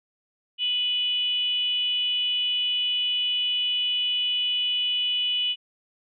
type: tone with frequency modulation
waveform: sine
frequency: 2960 Hz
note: F#7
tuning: in tune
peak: -22 dBFS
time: 0.58-5.56 s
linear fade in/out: 50 ms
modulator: 465 Hz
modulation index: 0.41
effects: none